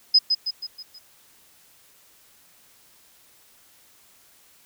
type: tone with echo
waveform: sine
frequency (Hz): 5040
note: D#8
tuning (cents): +21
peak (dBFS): -11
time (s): 0.14-0.19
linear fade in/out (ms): 10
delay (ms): 160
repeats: 5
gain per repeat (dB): -6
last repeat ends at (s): 0.99
effects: white hiss -56 dBFS RMS until 4.65 s